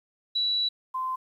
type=tone pair in turn; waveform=sine; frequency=3932 / 1034.6 Hz; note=B7 / C6; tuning=-8 / -20 cents; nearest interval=octave + major seventh; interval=2312 cents; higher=first; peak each=-23 / -27 dBFS; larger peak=first; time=0.35-0.69 / 0.94-1.16 s; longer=first; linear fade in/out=10 ms; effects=10-bit